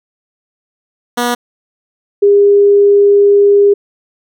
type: tone pair in turn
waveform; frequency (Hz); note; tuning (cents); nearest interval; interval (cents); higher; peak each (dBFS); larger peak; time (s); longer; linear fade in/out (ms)
10% pulse / sine; 241.9 / 404.7; B3 / G#4; -36 / -45; major sixth; 891; second; -4; neither; 1.17-1.35 / 2.22-3.74; second; 10
effects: none